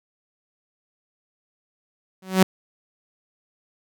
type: tone with exponential growth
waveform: sawtooth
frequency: 187.9 Hz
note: F#3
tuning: 27 cents sharp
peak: -5 dBFS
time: 2.22-2.43 s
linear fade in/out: 5 ms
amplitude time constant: 45 ms
effects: none